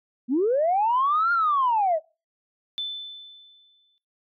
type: linear two-way sweep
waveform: sine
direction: up then down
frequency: 225.3 to 1415 to 596 Hz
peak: -18 dBFS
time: 0.28-2 s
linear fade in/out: 50 ms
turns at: 1.32 s
type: tone with exponential decay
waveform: sine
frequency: 3520 Hz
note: A7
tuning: in tune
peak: -25 dBFS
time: 2.78-3.98 s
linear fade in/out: 0 ms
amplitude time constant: 260 ms
effects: noise-tail reverb RT60 0.3 s tail -23 dB re dry + tanh soft clip ceiling -14 dBFS